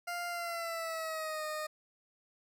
20% pulse tone with pitch glide, 698.5 to 615.1 Hz, F5 to D#5, 0 to -20 cents, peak -31 dBFS, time 0.07-1.67 s, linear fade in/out 10 ms, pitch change -220 cents, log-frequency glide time 0.28-1.45 s, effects none

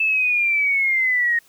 sine linear sweep, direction down, 2637 to 1856 Hz, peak -16 dBFS, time 0-1.39 s, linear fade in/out 5 ms, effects white hiss -55 dBFS RMS until 1.48 s

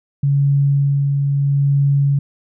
sine tone with tremolo, 140.5 Hz, C#3, 24 cents sharp, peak -11 dBFS, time 0.23-2.19 s, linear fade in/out 5 ms, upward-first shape sine, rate 0.77 Hz, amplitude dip 30%, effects none

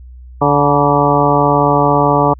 harmonic tone with a mistuned harmonic, 144.6 Hz, D3, 27 cents flat, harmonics 1 / 2 / 3 / 4 / 5 / 6 / 7 / 8, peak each -17 / -17 / -17 / -17 / -17 / -17 / -17 / -17 dBFS, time 0.41-2.34 s, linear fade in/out 10 ms, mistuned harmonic 7, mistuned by -81 cents, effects added 62 Hz sine -32 dBFS peak until 2.39 s

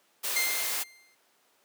white noise, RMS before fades -31 dBFS, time 0.23-0.84 s, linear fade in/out 20 ms
sawtooth tone with exponential decay, 2098 Hz, C7, 4 cents sharp, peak -21 dBFS, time 0.36-1.15 s, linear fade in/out 5 ms, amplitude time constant 170 ms
effects pink hiss -66 dBFS RMS until 1.64 s + high-pass 400 Hz 12 dB/octave

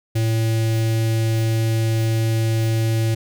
square tone with notch filter, 112.3 Hz, A2, 36 cents sharp, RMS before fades -19 dBFS, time 0.15-3.15 s, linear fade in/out 10 ms, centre 1100 Hz, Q 0.87, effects none

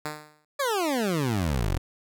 5% pulse tone with exponential decay, 151.5 Hz, D#3, 46 cents flat, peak -17 dBFS, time 0.05-0.45 s, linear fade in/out 2 ms, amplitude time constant 85 ms
20% pulse exponential sweep, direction down, 587.3 to 40.03 Hz, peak -19 dBFS, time 0.59-1.78 s, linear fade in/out 10 ms
effects none

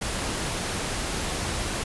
pink noise, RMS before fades -29 dBFS, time 0.01-1.84 s, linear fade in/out 10 ms, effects resampled to 24000 Hz

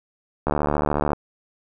click train, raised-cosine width 1 ms, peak -7 dBFS, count 50, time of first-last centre 0.47-1.132 s, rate 74 Hz, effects none

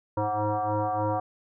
sine tone with frequency modulation, 103.83 Hz, G#2, in tune, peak -24 dBFS, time 0.17-1.2 s, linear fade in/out 5 ms, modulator 211 Hz, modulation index 4.6, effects none

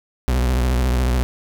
40% pulse tone with vibrato, 62.4 Hz, B1, 19 cents sharp, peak -15 dBFS, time 0.28-1.23 s, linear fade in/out 0 ms, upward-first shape sine, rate 14 Hz, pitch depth 98 cents each way, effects none

